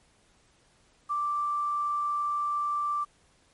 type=tone with quantisation; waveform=sine; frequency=1174.7 Hz; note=D6; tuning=in tune; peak=-26 dBFS; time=1.09-3.05 s; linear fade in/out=20 ms; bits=9; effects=pink hiss -64 dBFS RMS until 3.53 s + MP3 48 kbps